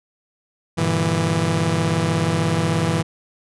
sawtooth chord, E half-diminished seventh, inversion first, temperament just, 98.89 / 118.67 / 148.33 / 164.81 Hz, G2 / Bb2 / D3 / E3, +16 / +31 / +18 / 0 cents, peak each -21 / -22 / -22 / -16 dBFS, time 0.77-3.03 s, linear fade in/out 20 ms, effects resampled to 24000 Hz

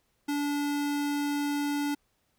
square tone, 289 Hz, D4, 28 cents flat, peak -28 dBFS, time 0.28-1.95 s, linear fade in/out 10 ms, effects pink hiss -73 dBFS RMS until 2.38 s

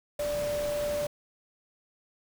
sine tone in noise, 587 Hz, D5, 1 cent flat, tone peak -28 dBFS, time 0.19-1.07 s, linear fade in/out 5 ms, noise pink, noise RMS -39 dBFS, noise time 0.19-1.07 s, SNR +8 dB, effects none

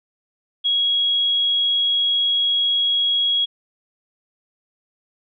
sine tone, 3314 Hz, G#7, 4 cents flat, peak -16 dBFS, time 0.64-3.46 s, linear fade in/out 20 ms, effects none

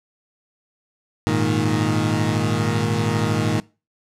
20% pulse chord, Ab suspended second, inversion none, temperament equal, 103.83 / 116.54 / 155.56 Hz, Ab2 / Bb2 / Eb3, 0 / 0 / 0 cents, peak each -18 dBFS, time 1.27-3.6 s, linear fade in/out 0 ms, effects noise-tail reverb RT60 0.3 s tail -22 dB re dry + low-pass 9000 Hz 12 dB/octave

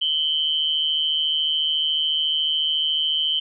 sine tone pair together, 2996 / 3150 Hz, F#7 / G7, +21 / +8 cents, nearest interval minor second, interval 87 cents, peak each -22 dBFS, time 0.01-3.4 s, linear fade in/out 10 ms, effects none

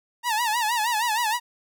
sawtooth tone with vibrato, 909 Hz, A#5, 44 cents flat, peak -18 dBFS, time 0.23-1.4 s, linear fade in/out 50 ms, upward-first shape sine, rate 6.4 Hz, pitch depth 130 cents each way, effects none

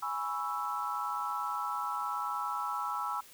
sine chord, C# minor seventh, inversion second, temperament equal, 830.6 / 987.8 / 1108.7 / 1318.5 Hz, G#5 / B5 / C#6 / E6, 0 / 0 / 0 / 0 cents, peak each -39 / -38 / -40 / -35 dBFS, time 0.02-3.21 s, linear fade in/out 10 ms, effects white hiss -55 dBFS RMS until 3.33 s

